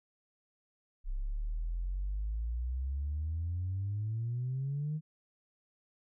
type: exponential sweep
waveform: sine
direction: up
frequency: 32.12 to 157.4 Hz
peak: -31 dBFS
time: 1.04-5.01 s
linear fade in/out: 50 ms
effects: tanh soft clip ceiling -28 dBFS